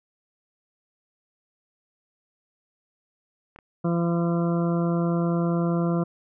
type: clicks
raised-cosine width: 0.5 ms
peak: -30 dBFS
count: 2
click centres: 3.561 / 3.588 s
type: harmonic tone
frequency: 170.3 Hz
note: F3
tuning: 43 cents flat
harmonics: 1 / 2 / 3 / 4 / 6 / 7 / 8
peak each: -22 / -28 / -32 / -34 / -38 / -39 / -40 dBFS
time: 3.84-6.04 s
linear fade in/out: 10 ms
effects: none